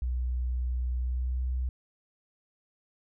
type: tone with pitch glide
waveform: sine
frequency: 61.9 to 63.2 Hz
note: B1 to B1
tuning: +5 to +41 cents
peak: -27 dBFS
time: 0.02-1.69 s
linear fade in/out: 0 ms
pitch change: +36 cents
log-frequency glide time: 0.99-1.42 s
effects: none